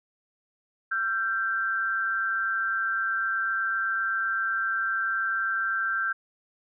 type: tone pair together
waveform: sine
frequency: 1360.3 / 1568 Hz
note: F6 / G6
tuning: -46 / 0 cents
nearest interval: major second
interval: 246 cents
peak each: -29 / -26 dBFS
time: 0.91-6.13 s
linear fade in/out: 10 ms
effects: none